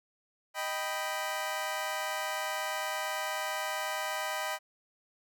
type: chord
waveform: 20% pulse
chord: Eb augmented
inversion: none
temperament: equal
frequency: 622.3 / 784 / 987.8 Hz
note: Eb5 / G5 / B5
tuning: 0 / 0 / 0 cents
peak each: -32 dBFS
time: 0.54-4.59 s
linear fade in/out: 50 ms
effects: none